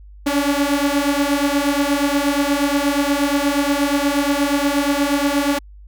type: beating tone pair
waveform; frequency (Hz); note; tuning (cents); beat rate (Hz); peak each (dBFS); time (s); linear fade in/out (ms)
sawtooth; 280.4 / 288.8; C#4 / D4; +20 / -29; 8.4; -15; 0.26-5.59; 10
effects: added 50 Hz sine -38 dBFS peak until 5.87 s